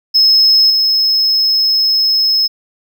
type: tone with level steps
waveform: triangle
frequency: 5180 Hz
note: E8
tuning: 31 cents flat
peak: -4 / -8 dBFS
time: 0.14-2.48 s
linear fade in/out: 20 ms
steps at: 0.7 s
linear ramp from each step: 2 ms
effects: tanh soft clip ceiling -1 dBFS